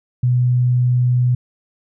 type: tone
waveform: sine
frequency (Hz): 124.1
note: B2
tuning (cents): +9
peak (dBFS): -12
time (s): 0.23-1.35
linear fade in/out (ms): 5
effects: none